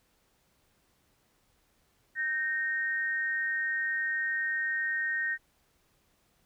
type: tone pair together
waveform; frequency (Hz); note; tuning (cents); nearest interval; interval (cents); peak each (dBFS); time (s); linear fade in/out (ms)
sine; 1556 / 1853.9; G6 / A#6; -13 / -10; minor third; 303; -34 / -29; 2.15-5.38; 50
effects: pink hiss -70 dBFS RMS until 6.45 s